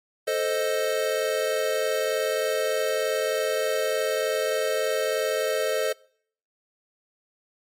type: chord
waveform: square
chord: A diminished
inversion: none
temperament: equal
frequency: 440 / 523.3 / 622.3 Hz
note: A4 / C5 / Eb5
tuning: 0 / 0 / 0 cents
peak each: -28 / -28 / -28 dBFS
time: 0.27-5.93 s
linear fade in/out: 10 ms
effects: noise-tail reverb RT60 0.6 s tail -25 dB re dry + MP3 64 kbps